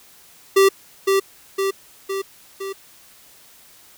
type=tone with echo; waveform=square; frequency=389.8 Hz; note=G4; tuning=10 cents flat; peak=-11 dBFS; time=0.56-0.69 s; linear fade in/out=10 ms; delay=510 ms; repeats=4; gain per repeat=-4 dB; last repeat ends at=2.73 s; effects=white hiss -49 dBFS RMS until 3.97 s